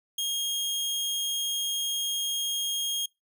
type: tone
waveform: sawtooth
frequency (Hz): 3249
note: G#7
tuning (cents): -39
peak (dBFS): -24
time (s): 0.18-3.06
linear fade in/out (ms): 5
effects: noise-tail reverb RT60 0.2 s tail -26 dB re dry